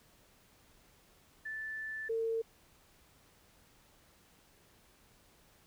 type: tone pair in turn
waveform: sine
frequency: 1757 / 452.6 Hz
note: A6 / A4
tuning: -3 / +49 cents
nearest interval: octave + major seventh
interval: 2348 cents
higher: first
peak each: -38 / -31 dBFS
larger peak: second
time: 1.45-2.09 / 2.09-2.42 s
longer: first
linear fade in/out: 10 ms
effects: pink hiss -65 dBFS RMS until 5.66 s